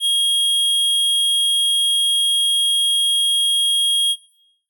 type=tone; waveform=square; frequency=3268 Hz; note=G#7; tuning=29 cents flat; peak=-16 dBFS; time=0-4.16 s; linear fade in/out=50 ms; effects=noise-tail reverb RT60 0.8 s tail -21 dB re dry